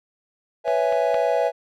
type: chord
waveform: triangle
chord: C# minor seventh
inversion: third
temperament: equal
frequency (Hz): 493.9 / 554.4 / 659.3 / 830.6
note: B4 / C#5 / E5 / G#5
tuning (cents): 0 / 0 / 0 / 0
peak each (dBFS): -22 / -22 / -20 / -24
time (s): 0.64-1.52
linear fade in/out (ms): 50
type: clicks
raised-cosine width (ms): 0.3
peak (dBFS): -20 / -20 / -16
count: 3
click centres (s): 0.679 / 0.925 / 1.144
effects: none